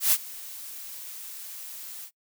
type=noise with ADSR envelope; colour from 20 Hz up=blue; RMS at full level=-19 dBFS; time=0-2.11 s; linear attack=120 ms; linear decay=52 ms; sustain=-21 dB; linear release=74 ms; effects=noise-tail reverb RT60 0.1 s tail -24 dB re dry